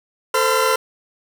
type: tone cluster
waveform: 40% pulse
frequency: 444.4 / 522 / 1016 / 1368 Hz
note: A4 / C5 / B5 / F6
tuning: +17 / -4 / +49 / -36 cents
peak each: -20 dBFS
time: 0.34-0.76 s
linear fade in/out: 5 ms
effects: none